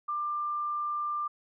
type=tone; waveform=sine; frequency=1190 Hz; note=D6; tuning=22 cents sharp; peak=-29 dBFS; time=0.08-1.28 s; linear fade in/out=10 ms; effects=none